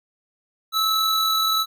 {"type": "tone pair together", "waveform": "square", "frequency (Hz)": [1300, 3941], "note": ["E6", "B7"], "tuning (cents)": [-24, -4], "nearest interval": "octave + perfect fifth", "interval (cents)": 1920, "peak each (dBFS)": -22, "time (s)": [0.72, 1.66], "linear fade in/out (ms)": 50, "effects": []}